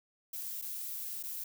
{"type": "noise with dropouts", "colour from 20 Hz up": "violet", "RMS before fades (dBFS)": -40, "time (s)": [0.33, 1.44], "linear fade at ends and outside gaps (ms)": 5, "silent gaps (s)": [[0.616, 0.621], [1.229, 1.235]], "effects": []}